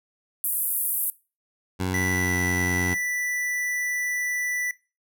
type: band-pass noise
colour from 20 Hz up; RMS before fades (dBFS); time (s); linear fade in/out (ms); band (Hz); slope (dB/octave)
pink; -26; 0.44-1.1; 0; 10000 to 16000; 48
type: tone with pitch glide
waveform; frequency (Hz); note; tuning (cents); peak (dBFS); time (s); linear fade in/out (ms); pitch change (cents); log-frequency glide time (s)
15% pulse; 92.5 to 89.5; F#2 to F2; 0 to +43; -18; 1.79-2.95; 20; -57; 2-2.37
type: tone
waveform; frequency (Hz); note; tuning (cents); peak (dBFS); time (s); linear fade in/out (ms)
square; 1975.5; B6; 0; -26; 1.94-4.71; 2
effects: noise-tail reverb RT60 0.3 s tail -20 dB re dry